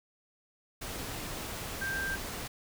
sine tone in noise, 1579 Hz, G6, 12 cents sharp, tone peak -32 dBFS, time 1.81-2.16 s, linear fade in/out 10 ms, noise pink, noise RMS -39 dBFS, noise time 0.81-2.48 s, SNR +4 dB, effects none

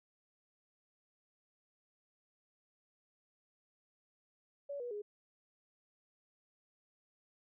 sine tone with pitch steps, 567 / 485.1 / 415.1 Hz, C#5 / B4 / G#4, +39 / -31 / -1 cents, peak -39 dBFS, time 4.69-5.02 s, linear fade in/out 10 ms, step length 110 ms, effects none

